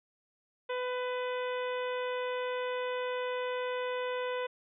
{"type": "harmonic tone", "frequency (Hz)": 499.9, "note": "B4", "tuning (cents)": 21, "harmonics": [1, 2, 3, 4, 5, 6, 7], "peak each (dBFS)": [-33, -39, -43, -45, -47, -49, -50], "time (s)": [0.69, 4.47], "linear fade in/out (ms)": 10, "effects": []}